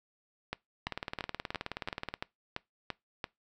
two click trains, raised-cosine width 0.3 ms, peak -18 / -19 dBFS, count 9 / 25, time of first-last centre 0.53-3.242 / 0.87-2.14 s, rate 2.95 / 18.9 Hz, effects noise-tail reverb RT60 0.2 s tail -23 dB re dry

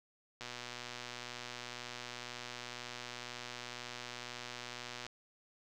click train, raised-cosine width 0.2 ms, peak -26 dBFS, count 569, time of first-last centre 0.41-5.066 s, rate 122 Hz, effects none

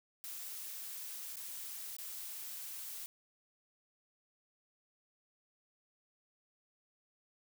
blue noise with dropouts, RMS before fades -45 dBFS, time 0.24-3.06 s, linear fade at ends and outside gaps 0 ms, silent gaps 1.358-1.368 / 1.966-1.985 s, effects none

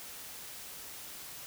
silence, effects white hiss -46 dBFS RMS until 1.46 s

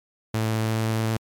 sawtooth tone with pitch glide, 110.6 to 111.37 Hz, A2 to A2, +9 to +21 cents, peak -18 dBFS, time 0.34-1.17 s, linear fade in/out 5 ms, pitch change +12 cents, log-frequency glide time 0.64-0.83 s, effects MP3 96 kbps

